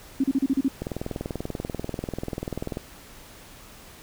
sine tone bursts, 269.7 Hz, C#4, 47 cents flat, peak -18 dBFS, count 7, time 0.2-0.683 s, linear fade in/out 5 ms, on 39 ms, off 35 ms
click train, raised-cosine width 2 ms, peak -16 dBFS, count 41, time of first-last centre 0.82-2.771 s, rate 20.5 Hz
effects pink hiss -47 dBFS RMS until 4.02 s

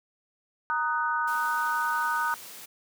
sine chord, D# minor, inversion second, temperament just, 933.4 / 1244.5 / 1493.4 Hz, A#5 / D#6 / F#6, +2 / 0 / +16 cents, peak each -29 dBFS, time 0.7-2.34 s, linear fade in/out 0 ms
white high-pass noise, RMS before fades -44 dBFS, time 1.27-2.66 s, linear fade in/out 10 ms, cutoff 150 Hz, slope 12 dB/octave
effects none

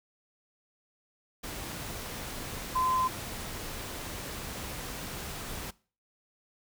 sine tone in noise, 1029 Hz, C6, 29 cents flat, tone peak -25 dBFS, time 2.75-3.08 s, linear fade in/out 10 ms, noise pink, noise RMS -39 dBFS, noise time 1.43-5.71 s, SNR +11 dB, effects noise-tail reverb RT60 0.4 s tail -22 dB re dry

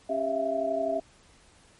sine tone cluster, 274.6 / 397.2 / 652 / 684 Hz, C#4 / G4 / E5 / F5, -16 / +23 / -19 / -36 cents, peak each -35 / -35 / -27 / -32 dBFS, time 0.09-1 s, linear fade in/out 10 ms, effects pink hiss -58 dBFS RMS until 1.79 s + MP3 48 kbps

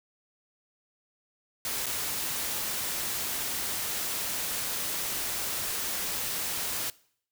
white noise with dropouts, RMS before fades -32 dBFS, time 1.65-6.9 s, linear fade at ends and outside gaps 1 ms, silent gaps 1.859-1.865 s, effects noise-tail reverb RT60 0.6 s tail -22 dB re dry

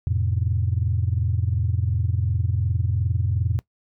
sine chord, F major, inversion none, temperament equal with one note detuned, 87.31 / 110 / 129.76 Hz, F2 / A2 / C3, 0 / 0 / -14 cents, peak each -22 / -23 / -28 dBFS, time 0.07-3.59 s, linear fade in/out 0 ms, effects noise-tail reverb RT60 0.1 s tail -20 dB re dry + tanh soft clip ceiling -11 dBFS

